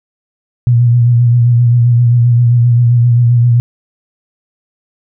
sine tone with vibrato, 120 Hz, B2, 49 cents flat, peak -5 dBFS, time 0.67-3.6 s, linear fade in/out 0 ms, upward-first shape sine, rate 7.6 Hz, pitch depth 37 cents each way, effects none

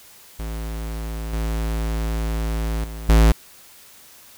square tone with level steps, 55 Hz, A1, in tune, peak -27 / -22 / -31 / -11 dBFS, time 0.39-3.32 s, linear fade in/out 5 ms, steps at 1.33 / 2.84 / 3.09 s, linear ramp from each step 2 ms, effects white hiss -47 dBFS RMS until 4.37 s

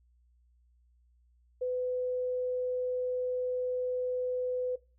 sine tone, 502 Hz, B4, 28 cents sharp, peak -29 dBFS, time 1.61-4.76 s, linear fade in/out 10 ms, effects noise-tail reverb RT60 0.3 s tail -20 dB re dry + added 60 Hz sine -63 dBFS peak until 4.98 s

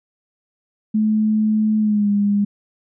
sine tone with pitch glide, 215.5 to 203.5 Hz, A3 to G#3, -36 to -35 cents, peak -14 dBFS, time 0.94-2.45 s, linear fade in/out 10 ms, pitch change -99 cents, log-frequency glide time 1.79-2.1 s, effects none

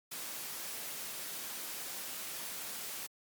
white noise, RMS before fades -42 dBFS, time 0.11-3.07 s, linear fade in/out 10 ms, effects high-pass 150 Hz 12 dB/octave + Opus 48 kbps

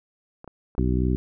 clicks, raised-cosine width 1 ms, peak -27 / -25 / -33 / -26 dBFS, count 4, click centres 0.444 / 0.477 / 0.751 / 0.785 s
harmonic tone, 62.5 Hz, B1, 21 cents sharp, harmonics 1 / 2 / 3 / 4 / 5 / 6, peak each -23 / -26 / -28 / -29 / -30 / -31 dBFS, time 0.78-1.16 s, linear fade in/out 0 ms
effects none

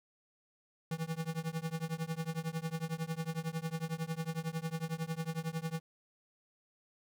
square tone with tremolo, 162.4 Hz, E3, 26 cents flat, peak -32 dBFS, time 0.91-5.8 s, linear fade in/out 2 ms, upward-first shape triangle, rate 11 Hz, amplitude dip 100%, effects none

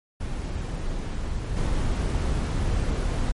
brown noise with level steps, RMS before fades -29 / -24 dBFS, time 0.2-3.32 s, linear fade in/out 10 ms, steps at 1.56 s, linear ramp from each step 10 ms, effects MP3 48 kbps

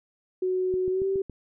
sine tone with pitch glide, 370 to 387.1 Hz, F#4 to G4, 0 to -22 cents, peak -23 dBFS, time 0.42-1.22 s, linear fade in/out 5 ms, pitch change +78 cents, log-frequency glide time 0.9-1.06 s
click train, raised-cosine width 3 ms, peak -26 dBFS, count 5, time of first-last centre 0.74-1.297 s, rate 7.18 Hz
effects none

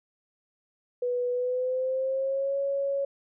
sine tone with pitch glide, 491.6 to 555 Hz, B4 to C#5, -8 to +2 cents, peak -25 dBFS, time 1.02-3.05 s, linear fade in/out 5 ms, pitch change +210 cents, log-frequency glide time 1.31-2.57 s, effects none

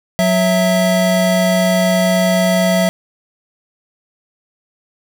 square tone pair together, 183.41 / 659.3 Hz, F#3 / E5, -15 / 0 cents, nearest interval octave + minor seventh, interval 2215 cents, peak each -15 dBFS, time 0.19-2.89 s, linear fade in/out 0 ms, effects none

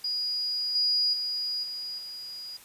sine tone with level steps, 4890 Hz, D#8, 31 cents flat, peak -27 / -22 / -28 / -33 / -37 dBFS, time 0.04-2.57 s, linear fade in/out 5 ms, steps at 0.75 / 1.13 / 1.63 / 1.98 s, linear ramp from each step 5 ms, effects white hiss -52 dBFS RMS until 2.64 s + resampled to 32000 Hz

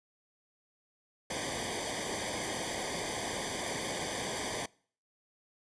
pink noise with comb filter, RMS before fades -36 dBFS, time 1.3-4.66 s, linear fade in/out 5 ms, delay 0.74 ms, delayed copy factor -1, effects noise-tail reverb RT60 0.5 s tail -24 dB re dry + resampled to 22050 Hz

